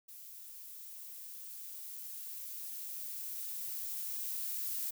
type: noise with level ramp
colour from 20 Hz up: violet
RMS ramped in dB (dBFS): -51 to -37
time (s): 0.08-4.91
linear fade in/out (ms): 10
effects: none